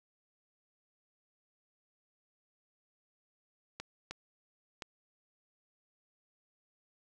clicks, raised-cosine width 0.2 ms, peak -23 dBFS, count 3, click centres 3.8 / 4.11 / 4.822 s, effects none

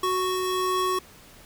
square tone pair together, 370 / 1108.7 Hz, F#4 / C#6, 0 / 0 cents, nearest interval octave + perfect fifth, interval 1900 cents, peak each -27 dBFS, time 0.03-0.99 s, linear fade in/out 5 ms, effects pink hiss -50 dBFS RMS until 1.45 s

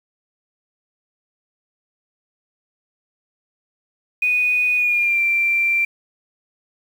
sine tone with pitch glide, 2477 to 2358 Hz, D#7 to D7, -8 to +6 cents, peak -15 dBFS, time 4.22-5.85 s, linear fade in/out 5 ms, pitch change -86 cents, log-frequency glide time 4.76-5.2 s, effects 7-bit

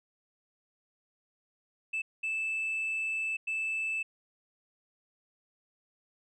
sine tone bursts at uneven times, 2632 Hz, E7, 3 cents flat, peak -28 dBFS, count 3, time 1.93-2.02 / 2.23-3.37 / 3.47-4.03 s, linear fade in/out 10 ms, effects tanh soft clip ceiling -28 dBFS

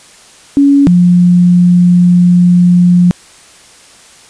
sine tone pair in turn, 281.1 / 177.08 Hz, C#4 / F3, +24 / +24 cents, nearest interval minor sixth, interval 800 cents, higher first, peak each -3 dBFS, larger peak neither, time 0.57-0.87 / 0.87-3.11 s, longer second, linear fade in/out 0 ms, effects white hiss -39 dBFS RMS until 4.29 s + resampled to 22050 Hz

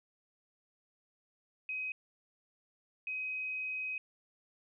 sine tone bursts at uneven times, 2525 Hz, D#7, 25 cents sharp, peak -35 dBFS, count 2, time 1.69-1.92 / 3.07-3.98 s, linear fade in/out 2 ms, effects none

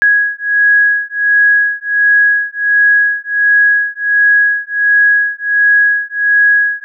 sine beating tone pair, 1661.2 / 1662.6 Hz, G#6 / G#6, 0 / +1 cents, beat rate 1.4 Hz, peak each -11 dBFS, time 0.02-6.84 s, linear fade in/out 0 ms, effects none

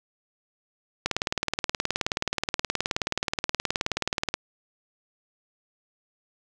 click train, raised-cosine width 0.2 ms, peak -7 dBFS, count 63, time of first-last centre 1.06-4.34 s, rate 18.9 Hz, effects none

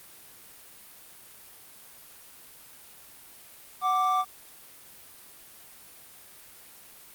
triangle tone pair together, 742.6 / 1174.7 Hz, F#5 / D6, +6 / 0 cents, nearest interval minor sixth, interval 794 cents, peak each -25 / -22 dBFS, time 3.81-4.25 s, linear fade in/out 50 ms, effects white hiss -50 dBFS RMS until 7.14 s + Opus 32 kbps

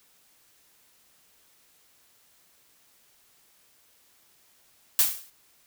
blue noise with exponential decay, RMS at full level -17 dBFS, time 4.99-5.3 s, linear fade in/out 1 ms, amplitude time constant 67 ms, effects white hiss -62 dBFS RMS until 5.66 s

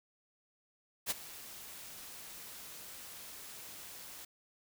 white noise with ADSR envelope, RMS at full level -32 dBFS, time 1.06-4.25 s, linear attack 47 ms, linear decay 21 ms, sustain -17 dB, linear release 6 ms, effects none

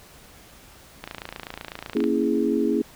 click train, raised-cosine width 0.3 ms, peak -17 dBFS, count 29, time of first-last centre 1.04-2.04 s, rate 28 Hz
sine chord, A# half-diminished seventh, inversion none, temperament equal, 233.1 / 277.2 / 329.6 / 415.3 Hz, A#3 / C#4 / E4 / G#4, 0 / 0 / 0 / 0 cents, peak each -25 dBFS, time 1.95-2.82 s, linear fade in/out 5 ms
effects pink hiss -49 dBFS RMS until 2.95 s

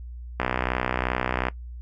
click train, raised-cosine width 0.5 ms, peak -8 dBFS, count 69, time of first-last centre 0.4-1.485 s, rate 62.7 Hz, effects noise-tail reverb RT60 0.1 s tail -19 dB re dry + added 60 Hz sine -35 dBFS peak until 1.81 s

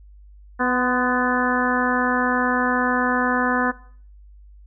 harmonic tone with a mistuned harmonic, 249 Hz, B3, 14 cents sharp, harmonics 1 / 2 / 3 / 4 / 5 / 6 / 7, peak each -23 / -26 / -27 / -25 / -28 / -25 / -26 dBFS, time 0.59-3.72 s, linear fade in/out 20 ms, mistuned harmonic 4, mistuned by +42 cents, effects noise-tail reverb RT60 0.5 s tail -19 dB re dry + added 50 Hz sine -43 dBFS peak until 4.66 s

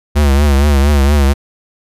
square tone with vibrato, 71 Hz, C#2, 42 cents sharp, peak -8 dBFS, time 0.15-1.34 s, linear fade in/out 20 ms, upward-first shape triangle, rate 4.3 Hz, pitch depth 98 cents each way, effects resampled to 32000 Hz

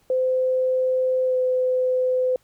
sine tone with pitch glide, 514 to 509 Hz, C5 to C5, -31 to -48 cents, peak -18 dBFS, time 0.1-2.36 s, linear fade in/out 2 ms, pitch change -17 cents, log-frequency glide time 1.25-1.36 s, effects pink hiss -62 dBFS RMS until 2.43 s

